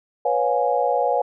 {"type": "chord", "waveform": "sine", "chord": "C# dominant seventh", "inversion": "third", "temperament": "equal with one note detuned", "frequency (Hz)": [493.9, 554.4, 712.3, 830.6], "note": ["B4", "C#5", "E#5", "G#5"], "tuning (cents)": [0, 0, 34, 0], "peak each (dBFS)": -23, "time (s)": [0.25, 1.22], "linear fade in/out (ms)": 5, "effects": []}